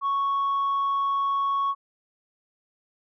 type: tone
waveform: sine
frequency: 1108.7 Hz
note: C#6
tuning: in tune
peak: -20 dBFS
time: 0.01-1.75 s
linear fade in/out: 50 ms
effects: tanh soft clip ceiling -20 dBFS